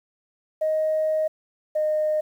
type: tone pair in turn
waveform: sine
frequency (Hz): 625 / 614.3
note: D#5 / D#5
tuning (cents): +8 / -22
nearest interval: unison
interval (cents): 30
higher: first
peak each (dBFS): -19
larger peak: neither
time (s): 0.61-1.28 / 1.75-2.21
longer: first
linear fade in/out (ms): 10
effects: tanh soft clip ceiling -15 dBFS + 9-bit